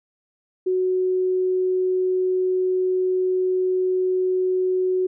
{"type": "tone", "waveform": "sine", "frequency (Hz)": 370, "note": "F#4", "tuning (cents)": 0, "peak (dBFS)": -18, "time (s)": [0.66, 5.07], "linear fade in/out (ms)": 10, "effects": []}